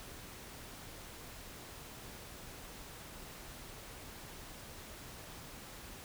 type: silence
effects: pink hiss -50 dBFS RMS until 6.04 s